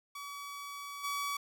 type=tone with level steps; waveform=sawtooth; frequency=1139 Hz; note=C#6; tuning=47 cents sharp; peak=-38 / -30 dBFS; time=0.15-1.37 s; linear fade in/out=5 ms; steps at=1.03 s; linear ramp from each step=20 ms; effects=none